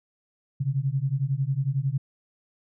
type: beating tone pair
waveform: sine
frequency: 130.81 / 141.81 Hz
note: C3 / C#3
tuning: 0 / +40 cents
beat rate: 11 Hz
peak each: -26 dBFS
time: 0.6-1.98 s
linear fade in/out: 10 ms
effects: none